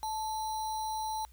sine tone with sample-and-hold, 872 Hz, A5, 16 cents flat, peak -32 dBFS, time 0.03-1.25 s, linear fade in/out 0 ms, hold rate 4900 Hz, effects added 60 Hz sine -54 dBFS peak until 1.32 s + white hiss -66 dBFS RMS until 1.32 s

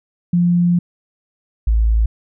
sine tone pair in turn, 174.61 / 55.22 Hz, F3 / A1, 0 / +7 cents, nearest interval octave + minor sixth, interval 1993 cents, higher first, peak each -11 dBFS, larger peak neither, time 0.33-0.79 / 1.67-2.06 s, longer first, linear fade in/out 5 ms, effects none

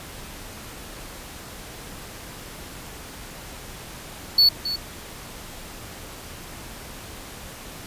triangle tone with echo, 4435 Hz, C#8, in tune, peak -11 dBFS, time 4.38-4.49 s, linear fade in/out 5 ms, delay 270 ms, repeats 1, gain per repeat -12 dB, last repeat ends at 4.76 s, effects pink hiss -39 dBFS RMS until 7.86 s + resampled to 32000 Hz

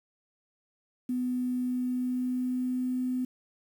sine tone with pitch glide, 250 to 253.2 Hz, B3 to B3, +21 to +43 cents, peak -27 dBFS, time 1.09-3.25 s, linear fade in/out 5 ms, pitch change +22 cents, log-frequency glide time 1.67-2.94 s, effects 9-bit

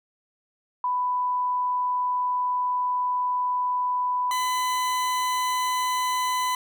sine / 40% pulse tone pair in turn, 994 / 1005.5 Hz, B5 / B5, +11 / +31 cents, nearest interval unison, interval 20 cents, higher second, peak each -22 dBFS, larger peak neither, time 0.84-4.31 / 4.31-6.55 s, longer first, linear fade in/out 2 ms, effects none

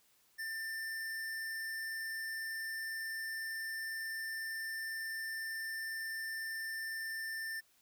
square tone, 1789 Hz, A6, 28 cents sharp, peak -39 dBFS, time 0.38-7.61 s, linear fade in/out 20 ms, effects white hiss -70 dBFS RMS until 7.81 s

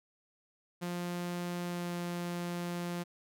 sawtooth tone with pitch glide, 175.6 to 174.39 Hz, F3 to F3, +10 to -2 cents, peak -31 dBFS, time 0.81-3.04 s, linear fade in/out 20 ms, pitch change -12 cents, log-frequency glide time 1.64-1.95 s, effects none

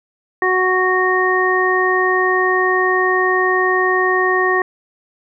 harmonic tone, 370 Hz, F#4, in tune, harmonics 1 / 2 / 3 / 5, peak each -17 / -22 / -19 / -17 dBFS, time 0.42-4.62 s, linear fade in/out 2 ms, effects none

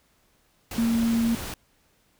sine tone in noise, 230.4 Hz, A#3, 20 cents flat, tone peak -20 dBFS, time 0.78-1.35 s, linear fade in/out 2 ms, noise pink, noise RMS -35 dBFS, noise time 0.71-1.54 s, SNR +12 dB, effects pink hiss -65 dBFS RMS until 2.19 s

